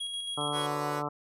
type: tone with tremolo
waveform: square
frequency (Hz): 3300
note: G#7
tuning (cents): -12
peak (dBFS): -33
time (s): 0-0.67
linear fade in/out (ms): 10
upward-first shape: square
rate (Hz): 7.3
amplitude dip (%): 30
type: harmonic tone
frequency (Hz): 146.83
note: D3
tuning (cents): 0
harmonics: 1 / 2 / 3 / 4 / 5 / 6 / 7 / 8 / 9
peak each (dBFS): -39 / -39 / -39 / -39 / -39 / -39 / -39 / -39 / -39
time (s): 0.37-1.09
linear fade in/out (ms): 10
type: chord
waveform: 15% pulse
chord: F# suspended fourth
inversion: none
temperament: equal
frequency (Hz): 370 / 493.9 / 554.4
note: F#4 / B4 / C#5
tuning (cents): 0 / 0 / 0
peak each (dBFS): -34 / -33 / -37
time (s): 0.52-1.03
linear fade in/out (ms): 50
effects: resampled to 32000 Hz